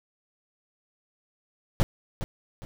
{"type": "noise with echo", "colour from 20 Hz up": "brown", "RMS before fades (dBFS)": -20, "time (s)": [1.8, 1.83], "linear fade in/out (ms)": 0, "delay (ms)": 410, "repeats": 2, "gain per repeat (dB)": -10, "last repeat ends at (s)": 2.65, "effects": []}